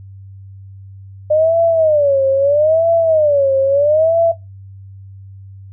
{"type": "tone with vibrato", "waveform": "sine", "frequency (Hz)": 600, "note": "D5", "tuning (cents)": 37, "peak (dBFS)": -9, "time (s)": [1.3, 4.32], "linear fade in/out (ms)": 10, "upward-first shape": "sine", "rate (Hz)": 0.77, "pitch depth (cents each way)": 190, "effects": ["noise-tail reverb RT60 0.2 s tail -18 dB re dry", "added 97 Hz sine -33 dBFS peak until 5.72 s"]}